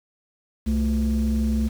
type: tone pair together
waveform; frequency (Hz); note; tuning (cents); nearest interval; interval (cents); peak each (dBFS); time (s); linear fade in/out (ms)
sine; 65.41 / 220; C2 / A3; 0 / 0; octave + major sixth; 2100; -20; 0.66-1.69; 20
effects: tanh soft clip ceiling -16 dBFS + 7-bit